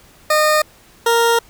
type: tone pair in turn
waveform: 20% pulse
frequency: 612 / 465.3 Hz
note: D#5 / A#4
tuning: -29 / -3 cents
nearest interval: perfect fourth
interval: 474 cents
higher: first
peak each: -7 dBFS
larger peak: neither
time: 0.3-0.62 / 1.06-1.39 s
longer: second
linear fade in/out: 5 ms
effects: pink hiss -48 dBFS RMS until 1.49 s